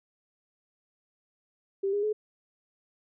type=tone with pitch steps; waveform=sine; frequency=392 / 408.6 / 426 Hz; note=G4 / G#4 / G#4; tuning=0 / -28 / +44 cents; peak=-25 dBFS; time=1.83-2.13 s; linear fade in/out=10 ms; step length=100 ms; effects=none